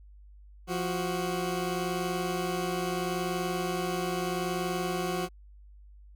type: tone pair together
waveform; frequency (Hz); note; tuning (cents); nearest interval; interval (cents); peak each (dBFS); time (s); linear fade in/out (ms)
20% pulse; 174.62 / 370; F3 / F#4; 0 / 0; octave + minor second; 1300; -27; 0.67-5.29; 50
effects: added 50 Hz sine -49 dBFS peak until 6.15 s